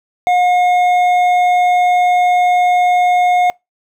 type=tone with hard clipping; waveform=sine; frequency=719 Hz; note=F#5; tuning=50 cents flat; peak=-11 dBFS; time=0.27-3.5 s; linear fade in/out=0 ms; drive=7 dB; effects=noise-tail reverb RT60 0.2 s tail -26 dB re dry